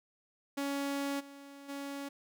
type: tone with level steps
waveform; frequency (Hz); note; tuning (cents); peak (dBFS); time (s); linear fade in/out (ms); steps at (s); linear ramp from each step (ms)
sawtooth; 280; C#4; +18; -29 / -45 / -35; 0.57-2.09; 10; 1.19 / 1.68; 20
effects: none